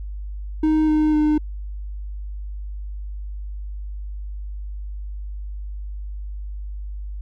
triangle tone with pitch steps, 311.1 / 307.2 / 303.3 Hz, D#4 / D#4 / D#4, 0 / -22 / -44 cents, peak -13 dBFS, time 0.63-1.38 s, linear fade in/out 5 ms, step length 250 ms, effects added 50 Hz sine -28 dBFS peak until 7.21 s

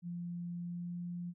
sine tone with pitch glide, 173.6 to 174.91 Hz, F3 to F3, -10 to +3 cents, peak -38 dBFS, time 0.02-1.34 s, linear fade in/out 50 ms, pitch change +13 cents, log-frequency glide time 0.58-1 s, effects none

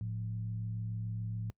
sine tone with frequency modulation, 110 Hz, A2, in tune, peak -34 dBFS, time 0.01-1.5 s, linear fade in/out 0 ms, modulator 67 Hz, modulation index 0.61, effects noise-tail reverb RT60 0.1 s tail -23 dB re dry + high-pass 60 Hz 12 dB/octave

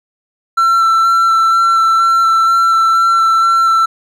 triangle tone with vibrato, 1344 Hz, E6, 33 cents sharp, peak -6 dBFS, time 0.57-3.86 s, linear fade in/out 10 ms, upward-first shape square, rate 2.1 Hz, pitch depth 9 cents each way, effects none

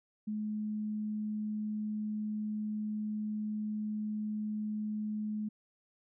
sine tone, 212.7 Hz, G#3, 42 cents sharp, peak -33 dBFS, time 0.27-5.49 s, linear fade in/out 10 ms, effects none

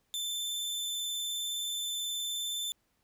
sawtooth tone with vibrato, 3537 Hz, A7, 8 cents sharp, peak -30 dBFS, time 0.14-2.72 s, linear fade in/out 0 ms, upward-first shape triangle, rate 19 Hz, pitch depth 18 cents each way, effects pink hiss -75 dBFS RMS until 3.03 s

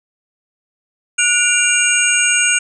sine tone cluster, 1458 / 2374 / 2794 / 6660 / 8240 Hz, F#6 / D7 / F7 / G#8 / C9, -26 / +18 / 0 / +4 / -28 cents, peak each -18 dBFS, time 1.18-2.59 s, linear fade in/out 10 ms, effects none

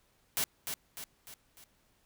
white noise with echo, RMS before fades -31 dBFS, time 0.37-0.44 s, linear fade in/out 0 ms, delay 300 ms, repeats 4, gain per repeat -6 dB, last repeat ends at 1.64 s, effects pink hiss -70 dBFS RMS until 2.05 s

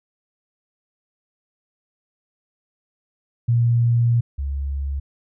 sine tone pair in turn, 118.3 / 69.45 Hz, A#2 / C#2, +26 / +4 cents, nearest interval major sixth, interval 922 cents, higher first, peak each -14 / -22 dBFS, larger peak first, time 3.48-4.21 / 4.38-5 s, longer first, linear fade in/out 10 ms, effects none

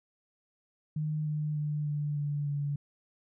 sine tone with pitch steps, 153.2 / 151.27 / 149.36 / 147.47 / 145.61 / 143.77 Hz, D#3 / D#3 / D3 / D3 / D3 / D3, -27 / -48 / +30 / +8 / -14 / -36 cents, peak -29 dBFS, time 0.96-2.76 s, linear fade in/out 5 ms, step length 300 ms, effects none

